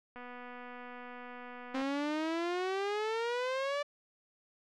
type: click train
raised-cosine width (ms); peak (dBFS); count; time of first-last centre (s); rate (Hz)
0.5; -33; 409; 0.16-1.819; 246
type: exponential sweep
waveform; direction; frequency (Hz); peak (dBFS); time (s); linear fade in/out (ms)
sawtooth; up; 261.6 to 586; -28; 1.74-3.83; 10
effects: low-pass 4000 Hz 12 dB/octave